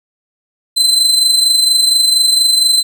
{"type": "tone with amplitude modulation", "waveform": "35% pulse", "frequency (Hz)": 4061, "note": "B7", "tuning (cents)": 48, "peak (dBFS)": -5, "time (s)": [0.76, 2.83], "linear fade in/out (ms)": 20, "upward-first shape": "sine", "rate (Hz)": 24.3, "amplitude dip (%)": 50, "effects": []}